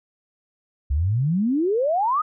sine exponential sweep, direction up, 64.8 to 1289 Hz, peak -18 dBFS, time 0.9-2.22 s, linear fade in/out 10 ms, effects none

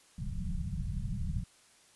pink low-pass noise, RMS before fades -35 dBFS, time 0.18-1.44 s, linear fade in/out 5 ms, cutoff 200 Hz, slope 96 dB/octave, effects white hiss -62 dBFS RMS until 1.95 s + resampled to 24000 Hz

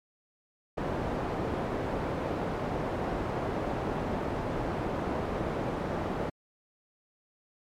white low-pass noise, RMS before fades -32 dBFS, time 0.77-6.3 s, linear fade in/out 10 ms, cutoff 650 Hz, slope 12 dB/octave, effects MP3 96 kbps

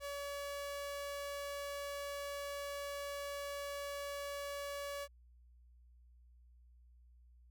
sawtooth tone, 568 Hz, C#5, 42 cents sharp, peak -37 dBFS, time 0-5.08 s, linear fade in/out 50 ms, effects added 60 Hz sine -60 dBFS peak until 7.5 s

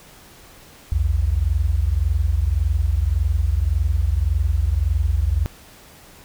sine tone pair together, 60.64 / 82.41 Hz, B1 / E2, -31 / 0 cents, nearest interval perfect fourth, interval 531 cents, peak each -19 dBFS, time 0.92-5.46 s, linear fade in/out 0 ms, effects pink hiss -46 dBFS RMS until 6.24 s

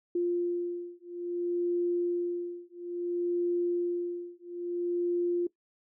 sine beating tone pair, 349.2 / 349.79 Hz, F4 / F4, 0 / +3 cents, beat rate 0.59 Hz, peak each -31 dBFS, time 0.15-5.47 s, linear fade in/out 5 ms, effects noise-tail reverb RT60 0.1 s tail -19 dB re dry

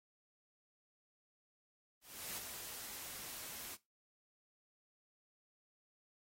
white noise with ADSR envelope, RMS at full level -43 dBFS, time 2.01-3.77 s, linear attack 370 ms, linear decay 4 ms, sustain -5 dB, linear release 32 ms, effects noise-tail reverb RT60 0.2 s tail -18 dB re dry + AAC 48 kbps

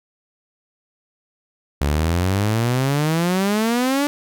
sawtooth exponential sweep, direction up, 69.3 to 293.7 Hz, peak -13 dBFS, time 1.81-4.07 s, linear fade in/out 0 ms, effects none

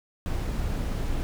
brown noise, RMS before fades -28 dBFS, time 0.26-1.23 s, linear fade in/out 0 ms, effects none

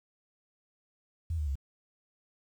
sine tone with pitch steps, 82.41 / 75.14 / 68.5 Hz, E2 / D2 / C#2, 0 / +40 / -20 cents, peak -29 dBFS, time 1.3-1.555 s, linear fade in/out 5 ms, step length 85 ms, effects 10-bit

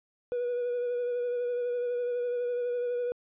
triangle tone with vibrato, 486.9 Hz, B4, 25 cents flat, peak -25 dBFS, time 0.32-3.12 s, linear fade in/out 0 ms, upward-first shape sine, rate 12 Hz, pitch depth 21 cents each way, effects tanh soft clip ceiling -23 dBFS + resampled to 8000 Hz

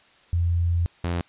sine / sawtooth tone pair in turn, 85.7 / 86.4 Hz, F2 / F2, -32 / -18 cents, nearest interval unison, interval 14 cents, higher second, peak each -19 / -20 dBFS, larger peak first, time 0.33-0.86 / 1.04-1.21 s, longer first, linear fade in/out 0 ms, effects white hiss -56 dBFS RMS until 1.28 s + resampled to 8000 Hz

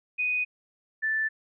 sine tone pair in turn, 2489 / 1760 Hz, D#7 / A6, 0 / 0 cents, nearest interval tritone, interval 600 cents, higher first, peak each -24 dBFS, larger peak neither, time 0.18-0.45 / 1.02-1.29 s, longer neither, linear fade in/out 20 ms, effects none

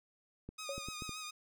clicks, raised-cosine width 3 ms, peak -31 dBFS, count 5, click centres 0.49 / 0.78 / 0.886 / 1.022 / 1.093 s
10% pulse tone with vibrato, 1244.5 Hz, D#6, in tune, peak -34 dBFS, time 0.58-1.31 s, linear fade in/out 10 ms, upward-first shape sine, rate 7 Hz, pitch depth 38 cents each way
sine tone with exponential decay, 554.4 Hz, C#5, in tune, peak -35 dBFS, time 0.69-0.94 s, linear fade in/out 2 ms, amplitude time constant 53 ms
effects none

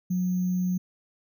sine tone with sample-and-hold, 181.7 Hz, F#3, 31 cents flat, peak -23 dBFS, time 0.1-0.78 s, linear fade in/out 10 ms, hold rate 6300 Hz, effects none

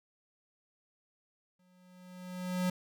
square tone with exponential growth, 181.8 Hz, F#3, 30 cents flat, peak -28 dBFS, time 1.59-2.7 s, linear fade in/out 5 ms, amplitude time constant 240 ms, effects none

